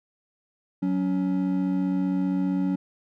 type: tone pair together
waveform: triangle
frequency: 185.4 / 280.7 Hz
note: F#3 / C#4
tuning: +4 / +22 cents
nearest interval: perfect fifth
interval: 718 cents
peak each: -23 dBFS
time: 0.82-2.76 s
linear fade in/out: 10 ms
effects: none